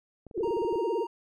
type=clicks; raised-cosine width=2 ms; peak=-32 dBFS; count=12; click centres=0.267 / 0.312 / 0.378 / 0.408 / 0.444 / 0.475 / 0.508 / 0.569 / 0.619 / 0.649 / 0.726 / 0.757 s
type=tone with vibrato; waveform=sine; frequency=401.9 Hz; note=G4; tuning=43 cents sharp; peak=-26 dBFS; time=0.34-1.07 s; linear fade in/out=50 ms; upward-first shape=sine; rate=18 Hz; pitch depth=280 cents each way
type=tone; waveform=triangle; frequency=932.3 Hz; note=A#5; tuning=in tune; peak=-33 dBFS; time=0.43-1.07 s; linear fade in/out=5 ms
effects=none